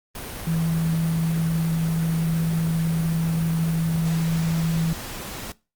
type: tone in noise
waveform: sine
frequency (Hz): 163.7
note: E3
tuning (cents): -12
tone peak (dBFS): -20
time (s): 0.47-4.93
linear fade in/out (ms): 2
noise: pink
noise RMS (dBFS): -34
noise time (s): 0.15-5.52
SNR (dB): +11
effects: noise-tail reverb RT60 0.3 s tail -22 dB re dry + Opus 32 kbps